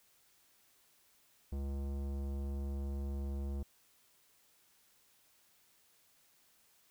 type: tone with tanh clipping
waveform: sine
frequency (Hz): 69.3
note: C#2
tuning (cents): 0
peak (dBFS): -38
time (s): 1.52-3.63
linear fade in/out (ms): 5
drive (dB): 17
effects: white hiss -69 dBFS RMS until 6.9 s